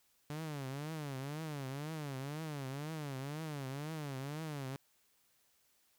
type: tone with vibrato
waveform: sawtooth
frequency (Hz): 145.1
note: D3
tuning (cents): -21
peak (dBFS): -36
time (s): 0.3-4.76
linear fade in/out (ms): 0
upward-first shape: triangle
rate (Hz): 2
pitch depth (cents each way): 200
effects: white hiss -73 dBFS RMS until 5.98 s